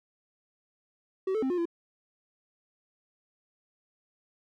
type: tone with pitch steps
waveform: triangle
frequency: 380.1 / 437.1 / 263.4 / 356.5 / 339.1 Hz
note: F#4 / A4 / C4 / F4 / E4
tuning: +47 / -11 / +12 / +36 / +49 cents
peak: -24 dBFS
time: 1.27-1.655 s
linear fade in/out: 5 ms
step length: 77 ms
effects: none